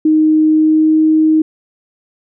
sine tone with pitch glide, 311.1 to 313.6 Hz, D#4 to D#4, 0 to +14 cents, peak -7 dBFS, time 0.05-1.42 s, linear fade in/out 5 ms, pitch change +14 cents, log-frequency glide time 0.47-0.99 s, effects none

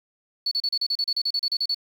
sine tone bursts, 4435 Hz, C#8, in tune, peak -21 dBFS, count 15, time 0.46-1.746 s, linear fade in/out 5 ms, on 54 ms, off 34 ms, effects 8-bit

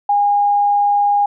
sine tone, 816 Hz, G#5, 31 cents flat, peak -11 dBFS, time 0.09-1.26 s, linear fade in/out 5 ms, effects none

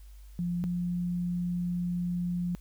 sine tone pair in turn, 174.7 / 176.32 Hz, F3 / F3, +1 / +17 cents, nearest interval unison, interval 16 cents, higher second, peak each -28 dBFS, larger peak neither, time 0.39-0.64 / 0.64-2.55 s, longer second, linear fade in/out 0 ms, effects added 50 Hz sine -46 dBFS peak until 2.6 s + white hiss -64 dBFS RMS until 2.6 s

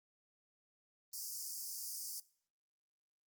pink high-pass noise, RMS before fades -44 dBFS, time 1.13-2.2 s, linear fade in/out 5 ms, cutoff 4800 Hz, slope 96 dB/octave, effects noise-tail reverb RT60 0.5 s tail -20 dB re dry + Opus 24 kbps

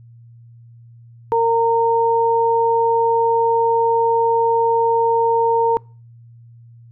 sine tone pair together, 460 / 920 Hz, A#4 / A#5, -23 / -23 cents, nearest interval octave, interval 1200 cents, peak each -16 dBFS, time 1.32-5.77 s, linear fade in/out 0 ms, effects noise-tail reverb RT60 0.4 s tail -26 dB re dry + added 117 Hz sine -41 dBFS peak until 6.91 s

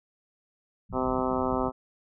pink low-pass noise, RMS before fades -39 dBFS, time 0.89-1.7 s, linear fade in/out 10 ms, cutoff 210 Hz, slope 96 dB/octave
harmonic tone, 128.9 Hz, C3, 26 cents flat, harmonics 2 / 3 / 4 / 5 / 6 / 7 / 8 / 9 / 10, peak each -30 / -32 / -33 / -34 / -35 / -35 / -36 / -37 / -37 dBFS, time 0.92-1.72 s, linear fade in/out 50 ms
effects none

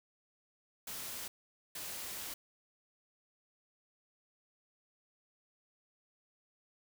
white noise bursts at uneven times, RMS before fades -43 dBFS, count 2, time 0.87-1.28 / 1.75-2.34 s, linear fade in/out 5 ms, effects none

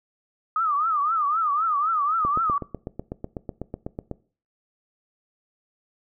sine tone with vibrato, 1234 Hz, D#6, 15 cents flat, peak -20 dBFS, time 0.56-2.58 s, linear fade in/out 2 ms, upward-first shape triangle, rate 3.9 Hz, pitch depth 180 cents each way
click train, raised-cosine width 2 ms, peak -17 dBFS, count 16, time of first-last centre 2.25-4.113 s, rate 8.05 Hz
effects noise-tail reverb RT60 0.4 s tail -20 dB re dry

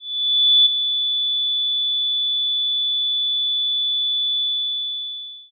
sine tone with ADSR envelope, 3469 Hz, A7, 25 cents flat, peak -9 dBFS, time 0-5.51 s, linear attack 660 ms, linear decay 11 ms, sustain -9 dB, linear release 1100 ms, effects none

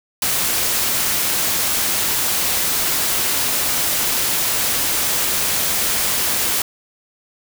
white noise, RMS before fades -19 dBFS, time 0.22-6.62 s, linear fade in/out 2 ms, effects none

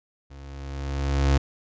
35% pulse tone with level ramp, 69.2 Hz, C#2, 2 cents flat, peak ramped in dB -40 to -14 dBFS, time 0.3-1.38 s, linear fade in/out 10 ms, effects resampled to 16000 Hz

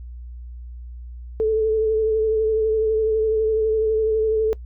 sine tone with vibrato, 437.9 Hz, A4, 8 cents flat, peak -16 dBFS, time 1.4-4.53 s, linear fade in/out 0 ms, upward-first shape sine, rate 12 Hz, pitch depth 25 cents each way, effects noise-tail reverb RT60 0.1 s tail -22 dB re dry + added 60 Hz sine -33 dBFS peak until 4.65 s

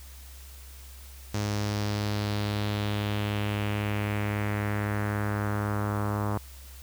sawtooth tone with low-pass filter sweep, 103.83 Hz, G#2, in tune, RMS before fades -29 dBFS, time 1.34-6.38 s, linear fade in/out 5 ms, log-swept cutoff 6200 to 1100 Hz, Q 2.4, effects added 66 Hz sine -44 dBFS peak until 6.82 s + white hiss -51 dBFS RMS until 6.82 s

